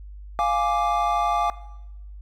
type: chord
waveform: triangle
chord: D diminished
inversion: first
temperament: equal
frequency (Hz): 698.5 / 830.6 / 1174.7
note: F5 / Ab5 / D6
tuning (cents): 0 / 0 / 0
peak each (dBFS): -22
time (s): 0.39-1.5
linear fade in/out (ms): 0
effects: noise-tail reverb RT60 0.9 s tail -17 dB re dry + added 50 Hz sine -37 dBFS peak until 2.21 s